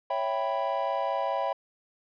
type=chord; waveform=triangle; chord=C# half-diminished seventh; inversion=none; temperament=equal; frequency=554.4 / 659.3 / 784 / 987.8 Hz; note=C#5 / E5 / G5 / B5; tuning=0 / 0 / 0 / 0 cents; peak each=-30 / -30 / -30 / -30 dBFS; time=0.1-1.53 s; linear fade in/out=5 ms; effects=resampled to 11025 Hz